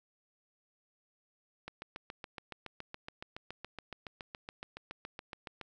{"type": "click train", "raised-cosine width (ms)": 0.3, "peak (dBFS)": -26, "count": 29, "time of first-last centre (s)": [1.68, 5.613], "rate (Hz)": 7.12, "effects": []}